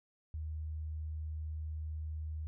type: tone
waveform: sine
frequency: 77.78 Hz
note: D#2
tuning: in tune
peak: -37 dBFS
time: 0.34-2.47 s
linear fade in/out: 0 ms
effects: none